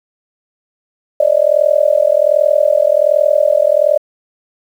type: tone with amplitude modulation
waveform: sine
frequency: 596 Hz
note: D5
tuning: 25 cents sharp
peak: -4 dBFS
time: 1.2-3.98 s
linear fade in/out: 5 ms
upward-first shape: sine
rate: 41.3 Hz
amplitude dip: 100%
effects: 7-bit